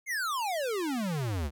square exponential sweep, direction down, 2200 to 65.41 Hz, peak -30 dBFS, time 0.06-1.51 s, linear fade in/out 50 ms, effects none

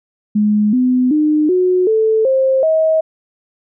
sine tone with pitch steps, 210 / 252.6 / 303.9 / 365.6 / 439.9 / 529.2 / 636.6 Hz, G#3 / B3 / D#4 / F#4 / A4 / C5 / D#5, +19 / +39 / -41 / -21 / 0 / +20 / +39 cents, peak -10 dBFS, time 0.35-3.01 s, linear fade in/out 10 ms, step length 380 ms, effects none

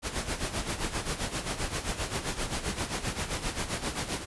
pink noise with tremolo, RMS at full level -30 dBFS, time 0.02-4.26 s, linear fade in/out 50 ms, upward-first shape sine, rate 7.6 Hz, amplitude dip 70%, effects resampled to 24000 Hz

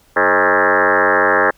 sine tone with frequency modulation, 1093 Hz, C#6, 25 cents flat, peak -10 dBFS, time 0.16-1.51 s, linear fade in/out 10 ms, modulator 94.3 Hz, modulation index 7.6, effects pink hiss -53 dBFS RMS until 1.57 s

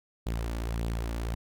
sawtooth tone with flanger, 57 Hz, A#1, 38 cents flat, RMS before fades -32 dBFS, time 0.26-1.35 s, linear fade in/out 10 ms, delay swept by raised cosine 0.24 to 3.54 ms, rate 1.7 Hz, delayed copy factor +0.5, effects none

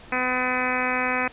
harmonic tone, 252.7 Hz, B3, 40 cents sharp, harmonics 1 / 2 / 3 / 4 / 5 / 6 / 7 / 8 / 9 / 10, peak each -31 / -31 / -31 / -31 / -31 / -31 / -31 / -31 / -31 / -31 dBFS, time 0.12-1.28 s, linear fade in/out 5 ms, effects pink hiss -46 dBFS RMS until 1.32 s + resampled to 8000 Hz

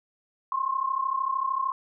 sine tone pair together, 1046.5 / 1079.7 Hz, C6 / C#6, 0 / -46 cents, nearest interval minor second, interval 54 cents, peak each -28 / -27 dBFS, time 0.52-1.72 s, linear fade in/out 2 ms, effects none

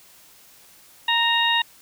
harmonic tone with a mistuned harmonic, 935 Hz, A#5, 5 cents sharp, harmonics 1 / 2 / 3 / 4, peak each -23 / -23 / -23 / -23 dBFS, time 1.08-1.62 s, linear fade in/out 5 ms, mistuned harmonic 2, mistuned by -19 cents, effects white hiss -51 dBFS RMS until 1.81 s

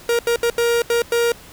45% pulse tone bursts at uneven times, 470.6 Hz, A#4, 16 cents sharp, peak -15 dBFS, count 6, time 0.09-0.19 / 0.27-0.36 / 0.43-0.5 / 0.58-0.82 / 0.9-1.02 / 1.12-1.32 s, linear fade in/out 2 ms, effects pink hiss -42 dBFS RMS until 1.52 s

